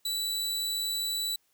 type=tone; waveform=sawtooth; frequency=3951 Hz; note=B7; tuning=in tune; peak=-26 dBFS; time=0.05-1.36 s; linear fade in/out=5 ms; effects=white hiss -71 dBFS RMS until 1.53 s